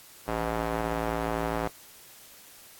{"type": "tone with band-pass filter", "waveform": "square", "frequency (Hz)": 56, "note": "A1", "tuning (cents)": 31, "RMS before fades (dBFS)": -30, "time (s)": [0.28, 1.68], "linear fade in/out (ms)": 0, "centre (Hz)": 770, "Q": 0.99, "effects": ["white hiss -51 dBFS RMS until 2.79 s", "AAC 64 kbps"]}